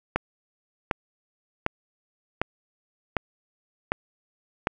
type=click train; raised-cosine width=0.5 ms; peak=-7 dBFS; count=7; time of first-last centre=0.16-4.671 s; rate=1.33 Hz; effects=none